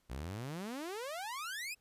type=exponential sweep; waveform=sawtooth; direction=up; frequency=57.1 to 2637 Hz; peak=-36 dBFS; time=0.09-1.75 s; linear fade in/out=20 ms; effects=pink hiss -75 dBFS RMS until 1.8 s + resampled to 32000 Hz